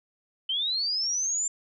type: linear sweep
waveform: sine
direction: up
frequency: 3026 to 7290 Hz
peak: -25 dBFS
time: 0.49-1.48 s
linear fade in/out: 5 ms
effects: none